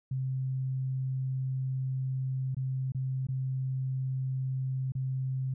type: tone with dropouts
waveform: sine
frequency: 131.3 Hz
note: C3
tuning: 6 cents sharp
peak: -29 dBFS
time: 0.11-5.54 s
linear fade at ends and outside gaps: 5 ms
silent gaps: 2.547-2.567 / 2.921-2.947 / 3.269-3.286 / 4.921-4.951 s
effects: none